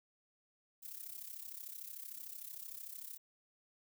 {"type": "noise with amplitude modulation", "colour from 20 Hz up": "violet", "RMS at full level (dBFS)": -45, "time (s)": [0.82, 3.18], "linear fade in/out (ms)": 20, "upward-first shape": "sine", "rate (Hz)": 33.3, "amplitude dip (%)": 75, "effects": []}